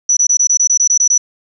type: tone bursts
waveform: sine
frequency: 5920 Hz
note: F#8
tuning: in tune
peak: -8 dBFS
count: 11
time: 0.09-1.179 s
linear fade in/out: 5 ms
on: 79 ms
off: 22 ms
effects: none